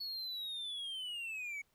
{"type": "linear sweep", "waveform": "triangle", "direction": "down", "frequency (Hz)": [4410, 2217], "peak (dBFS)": -38, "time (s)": [0, 1.62], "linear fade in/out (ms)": 10, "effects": ["pink hiss -75 dBFS RMS until 1.74 s"]}